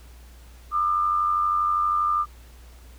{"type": "tone pair together", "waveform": "sine", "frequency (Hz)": [1200, 1292.5], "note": ["D6", "E6"], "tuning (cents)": [37, -34], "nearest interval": "minor second", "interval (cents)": 129, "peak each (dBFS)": [-20, -29], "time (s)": [0.71, 2.26], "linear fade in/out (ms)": 50, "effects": ["added 60 Hz sine -44 dBFS peak until 2.98 s", "pink hiss -54 dBFS RMS until 2.98 s"]}